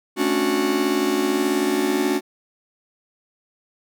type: chord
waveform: 45% pulse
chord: D major seventh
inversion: second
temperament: just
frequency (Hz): 220.2 / 275.3 / 293.7 / 367.1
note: A3 / C#4 / D4 / F#4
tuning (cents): +2 / -12 / 0 / -14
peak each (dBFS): -28 / -25 / -24 / -22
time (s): 0.16-2.21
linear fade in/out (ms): 50
effects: none